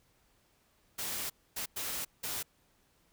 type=noise bursts at uneven times; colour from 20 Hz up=white; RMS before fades=-37 dBFS; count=4; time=0.98-1.3 / 1.56-1.66 / 1.76-2.05 / 2.23-2.43 s; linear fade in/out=10 ms; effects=pink hiss -70 dBFS RMS until 3.12 s

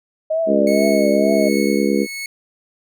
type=tone with vibrato; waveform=sine; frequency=622.3 Hz; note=D#5; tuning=in tune; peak=-16 dBFS; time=0.3-1.49 s; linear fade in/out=10 ms; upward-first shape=triangle; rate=2.2 Hz; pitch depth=110 cents each way
type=harmonic tone; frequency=69.3 Hz; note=C#2; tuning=in tune; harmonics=3 / 4 / 5 / 6 / 7; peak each=-19 / -20 / -21 / -22 / -22 dBFS; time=0.46-2.07 s; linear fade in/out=50 ms
type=tone with tremolo; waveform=sawtooth; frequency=2200 Hz; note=C#7; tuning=14 cents flat; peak=-21 dBFS; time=0.67-2.26 s; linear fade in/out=2 ms; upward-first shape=triangle; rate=1.4 Hz; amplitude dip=65%
effects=none

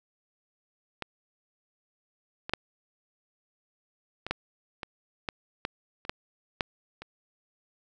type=clicks; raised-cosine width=0.3 ms; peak=-17 / -19 / -9 / -19 / -11 / -19 / -14 / -13 / -28 / -12 / -10 / -25 dBFS; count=12; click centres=1.023 / 2.495 / 2.536 / 4.266 / 4.31 / 4.832 / 5.288 / 5.651 / 6.051 / 6.095 / 6.608 / 7.02 s; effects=none

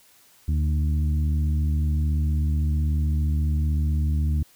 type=harmonic tone with a mistuned harmonic; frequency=76.3 Hz; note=D#2; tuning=33 cents flat; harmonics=1 / 2 / 3 / 4; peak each=-20 / -29 / -34 / -41 dBFS; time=0.48-4.43 s; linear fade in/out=5 ms; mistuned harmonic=2; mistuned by=-28 cents; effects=white hiss -56 dBFS RMS until 4.55 s

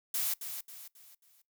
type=noise with echo; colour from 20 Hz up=blue; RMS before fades=-32 dBFS; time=0.14-0.34 s; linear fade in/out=5 ms; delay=270 ms; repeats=4; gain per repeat=-8 dB; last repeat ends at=1.42 s; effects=noise-tail reverb RT60 0.2 s tail -24 dB re dry

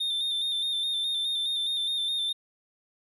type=tone with vibrato; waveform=triangle; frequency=3617 Hz; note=A7; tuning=47 cents sharp; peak=-25 dBFS; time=0-2.33 s; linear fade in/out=10 ms; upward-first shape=square; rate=4.8 Hz; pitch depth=31 cents each way; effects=none

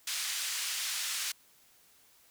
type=band-pass noise; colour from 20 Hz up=white; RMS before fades=-35 dBFS; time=0.07-1.32 s; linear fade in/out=5 ms; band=1800 to 7700 Hz; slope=12 dB/octave; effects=white hiss -63 dBFS RMS until 2.3 s

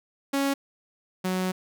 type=tone pair in turn; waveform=sawtooth; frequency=276.7 / 185.15 Hz; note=C#4 / F#3; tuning=-3 / +1 cents; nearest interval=perfect fifth; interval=696 cents; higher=first; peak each=-19 / -21 dBFS; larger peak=first; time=0.33-0.54 / 1.24-1.52 s; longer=second; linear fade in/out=10 ms; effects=none

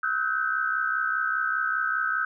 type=tone cluster; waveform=sine; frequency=1288 / 1493 / 1558 Hz; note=E6 / F#6 / G6; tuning=-41 / +15 / -11 cents; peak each=-28 dBFS; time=0.03-2.25 s; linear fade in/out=5 ms; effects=none

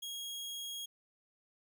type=tone; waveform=sawtooth; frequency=3286 Hz; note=G#7; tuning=19 cents flat; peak=-37 dBFS; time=0.02-0.86 s; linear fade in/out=10 ms; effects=none

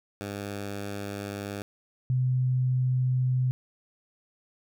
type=tone pair in turn; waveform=10% pulse / sine; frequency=100.9 / 127.57 Hz; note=G#2 / C3; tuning=-49 / -43 cents; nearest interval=major third; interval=406 cents; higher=second; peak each=-25 / -22 dBFS; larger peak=second; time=0.21-1.62 / 2.1-3.51 s; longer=neither; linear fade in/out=0 ms; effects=none

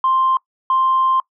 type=tone bursts at uneven times; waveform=sine; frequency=1050 Hz; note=C6; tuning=6 cents sharp; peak=-12 dBFS; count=2; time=0.04-0.37 / 0.7-1.2 s; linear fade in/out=2 ms; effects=noise-tail reverb RT60 0.1 s tail -23 dB re dry + tanh soft clip ceiling -8 dBFS

